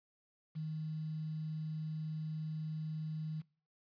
sine tone with quantisation, 156.3 Hz, D#3, 8 cents sharp, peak -37 dBFS, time 0.55-3.42 s, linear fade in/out 20 ms, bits 10, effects noise-tail reverb RT60 0.4 s tail -22 dB re dry + resampled to 11025 Hz

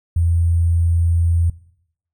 sine tone with sample-and-hold, 84.4 Hz, E2, 41 cents sharp, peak -13 dBFS, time 0.16-1.5 s, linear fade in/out 5 ms, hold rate 8820 Hz, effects noise-tail reverb RT60 0.7 s tail -20 dB re dry

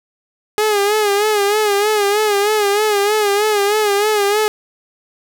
sawtooth tone with vibrato, 415.3 Hz, G#4, in tune, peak -9 dBFS, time 0.58-4.48 s, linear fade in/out 0 ms, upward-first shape sine, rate 3.2 Hz, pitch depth 69 cents each way, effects none

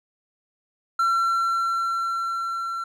triangle tone with level ramp, 1356 Hz, E6, 49 cents sharp, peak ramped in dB -16 to -25 dBFS, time 0.99-2.84 s, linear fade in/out 5 ms, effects none

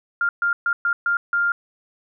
sine tone bursts at uneven times, 1400 Hz, F6, 4 cents sharp, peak -17 dBFS, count 6, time 0.21-0.29 / 0.42-0.53 / 0.66-0.73 / 0.85-0.93 / 1.06-1.17 / 1.33-1.52 s, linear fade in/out 2 ms, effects none

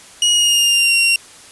sawtooth tone with pitch glide, 2894 to 2754 Hz, F#7 to F7, -39 to -25 cents, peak -8 dBFS, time 0.22-1.16 s, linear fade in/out 2 ms, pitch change -86 cents, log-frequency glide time 0.32-0.94 s, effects white hiss -41 dBFS RMS until 1.51 s + resampled to 24000 Hz

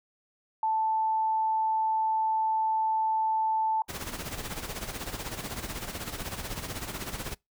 sine tone, 880 Hz, A5, in tune, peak -24 dBFS, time 0.63-3.82 s, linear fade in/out 2 ms
pink noise with tremolo, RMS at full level -34 dBFS, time 3.88-7.35 s, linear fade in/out 20 ms, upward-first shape sine, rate 16 Hz, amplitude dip 65%
effects noise-tail reverb RT60 0.2 s tail -26 dB re dry

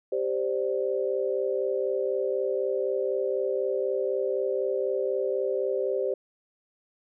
sine chord, G suspended fourth, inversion none, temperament equal, 392 / 523.3 / 587.3 Hz, G4 / C5 / D5, 0 / 0 / 0 cents, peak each -28 / -28 / -32 dBFS, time 0.12-6.14 s, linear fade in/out 5 ms, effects none

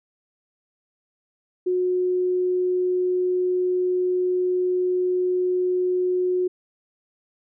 sine tone, 363.9 Hz, F#4, 29 cents flat, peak -19 dBFS, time 1.66-6.48 s, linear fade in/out 10 ms, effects none

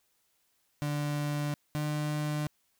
35% pulse tone pair in turn, 146.83 / 149.92 Hz, D3 / D3, 0 / +36 cents, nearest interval unison, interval 36 cents, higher second, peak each -28 dBFS, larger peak neither, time 0.82-1.54 / 1.75-2.47 s, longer neither, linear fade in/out 0 ms, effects white hiss -73 dBFS RMS until 2.79 s

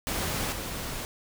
pink noise with level steps, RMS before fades -30 / -35 dBFS, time 0.07-1.05 s, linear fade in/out 0 ms, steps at 0.52 s, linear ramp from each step 5 ms, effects none

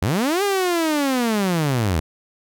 sawtooth linear two-way sweep, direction up then down, 73.42 to 410.6 to 73.42 Hz, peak -14 dBFS, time 0.02-2 s, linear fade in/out 5 ms, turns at 0.43 s, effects none

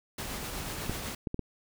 pink noise with tremolo, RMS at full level -36 dBFS, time 0.18-1.15 s, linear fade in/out 5 ms, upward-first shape triangle, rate 8.1 Hz, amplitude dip 30%
clicks, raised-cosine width 3 ms, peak -19 dBFS, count 4, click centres 0.896 / 1.272 / 1.344 / 1.393 s
effects none

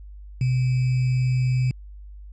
sine tone with sample-and-hold, 127.2 Hz, C3, 48 cents flat, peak -18 dBFS, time 0.41-1.71 s, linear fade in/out 2 ms, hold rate 2450 Hz, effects added 50 Hz sine -38 dBFS peak until 2.32 s + resampled to 16000 Hz

